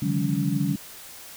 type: tone cluster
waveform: sine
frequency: 140.6 / 153.8 / 179.4 / 201.3 / 282.2 Hz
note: C#3 / D#3 / F3 / G3 / C#4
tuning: +25 / -20 / +47 / +46 / +31 cents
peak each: -28 dBFS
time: 0.02-0.76 s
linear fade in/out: 5 ms
effects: white hiss -43 dBFS RMS until 1.36 s